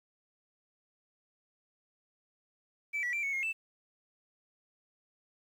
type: tone with pitch steps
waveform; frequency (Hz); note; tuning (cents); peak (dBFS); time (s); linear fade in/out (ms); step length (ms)
sine; 2314 / 1946 / 2352 / 2213 / 2144 / 2649; D7 / B6 / D7 / C#7 / C7 / E7; -26 / -26 / +2 / -3 / +42 / +8; -29; 2.93-3.53; 20; 100
effects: tanh soft clip ceiling -29 dBFS + 10-bit